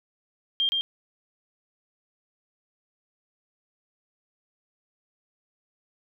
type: tone with echo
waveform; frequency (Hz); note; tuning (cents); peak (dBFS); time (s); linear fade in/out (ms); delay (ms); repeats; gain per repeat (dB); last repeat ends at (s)
sine; 3194; G7; +32; -21; 0.6-0.69; 0; 120; 1; -2; 0.81
effects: none